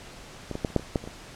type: clicks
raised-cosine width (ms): 2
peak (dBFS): -18 / -17 / -11 / -30 / -7 / -25 / -10 / -25 / -23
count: 9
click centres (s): 0.513 / 0.554 / 0.648 / 0.703 / 0.763 / 0.796 / 0.958 / 1.04 / 1.075
effects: pink hiss -45 dBFS RMS until 1.35 s + low-pass 8000 Hz 12 dB/octave